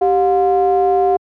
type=ring-modulated tone; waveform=triangle; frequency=163.5 Hz; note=E3; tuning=14 cents flat; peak=-6 dBFS; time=0.01-1.17 s; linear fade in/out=10 ms; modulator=553 Hz; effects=high-pass 100 Hz 12 dB/octave